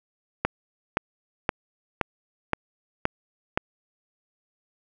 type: click train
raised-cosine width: 0.5 ms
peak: -6 dBFS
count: 7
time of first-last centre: 0.45-3.575 s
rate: 1.92 Hz
effects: none